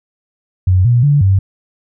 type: tone with pitch steps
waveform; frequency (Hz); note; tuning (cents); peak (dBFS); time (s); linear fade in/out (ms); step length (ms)
sine; 92.2 / 120.7 / 144.4 / 96.6; F#2 / B2 / D3 / G2; -6 / -39 / -29 / -25; -7; 0.67-1.39; 5; 180
effects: none